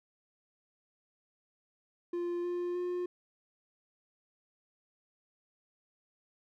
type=tone with pitch steps; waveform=triangle; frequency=348.4 / 352.4 / 356.5 Hz; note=F4 / F4 / F4; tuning=-4 / +16 / +36 cents; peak=-30 dBFS; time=2.13-3.06 s; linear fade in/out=5 ms; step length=310 ms; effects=none